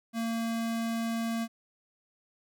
square tone, 228.6 Hz, A#3, 34 cents flat, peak -30 dBFS, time 0.13-1.48 s, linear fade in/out 50 ms, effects none

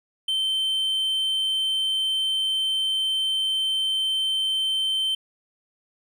triangle tone, 3101 Hz, G7, 19 cents flat, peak -20 dBFS, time 0.28-5.15 s, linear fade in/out 5 ms, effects none

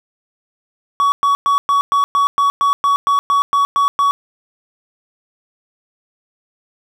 triangle tone bursts, 1127 Hz, C#6, 28 cents sharp, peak -9 dBFS, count 14, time 1-4.11 s, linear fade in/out 0 ms, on 120 ms, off 110 ms, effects none

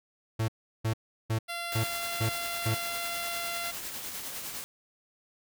45% pulse tone bursts, 111.5 Hz, A2, 23 cents sharp, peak -26 dBFS, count 6, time 0.39-2.748 s, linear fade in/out 10 ms, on 93 ms, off 360 ms
10% pulse tone, 687 Hz, F5, 29 cents flat, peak -25 dBFS, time 1.48-3.72 s, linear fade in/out 20 ms
white noise with tremolo, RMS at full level -37 dBFS, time 1.72-4.64 s, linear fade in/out 0 ms, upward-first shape sine, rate 9.9 Hz, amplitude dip 35%
effects none

